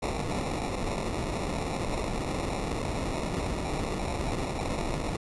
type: noise with sample-and-hold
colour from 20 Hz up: pink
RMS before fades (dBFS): -31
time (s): 0.02-5.17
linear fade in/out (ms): 10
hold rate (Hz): 1575
effects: resampled to 24000 Hz